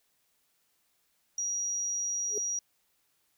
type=tone; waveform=sine; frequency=5750 Hz; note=F8; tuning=50 cents sharp; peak=-29 dBFS; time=1.38-2.59 s; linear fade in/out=2 ms
type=tone with exponential growth; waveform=sine; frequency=420 Hz; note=G#4; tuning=19 cents sharp; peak=-28 dBFS; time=2.27-2.38 s; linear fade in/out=2 ms; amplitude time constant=22 ms
effects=tanh soft clip ceiling -22 dBFS + white hiss -73 dBFS RMS until 3.37 s